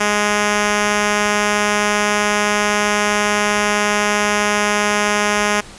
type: tone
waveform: 5% pulse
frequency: 207.7 Hz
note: G#3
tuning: in tune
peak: -3 dBFS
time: 0-5.61 s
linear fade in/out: 10 ms
effects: pink hiss -38 dBFS RMS until 5.78 s + resampled to 22050 Hz